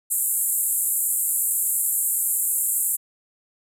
white band-pass noise, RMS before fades -23 dBFS, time 0.1-2.97 s, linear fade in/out 20 ms, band 7400 to 14000 Hz, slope 96 dB/octave, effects none

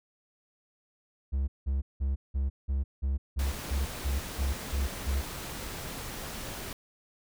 triangle tone bursts, 68 Hz, C#2, 33 cents flat, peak -24 dBFS, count 12, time 1.32-5.22 s, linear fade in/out 20 ms, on 160 ms, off 180 ms
pink noise, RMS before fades -39 dBFS, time 3.39-6.73 s, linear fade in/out 2 ms
effects none

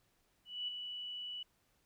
sine tone with ADSR envelope, 2956 Hz, F#7, 2 cents flat, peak -35 dBFS, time 0.45-1.43 s, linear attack 230 ms, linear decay 8 ms, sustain -6 dB, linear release 4 ms, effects pink hiss -75 dBFS RMS until 1.85 s

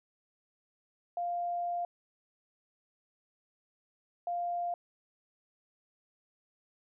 sine tone bursts at uneven times, 698.5 Hz, F5, in tune, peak -31 dBFS, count 2, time 1.17-1.85 / 4.27-4.74 s, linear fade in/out 2 ms, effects none

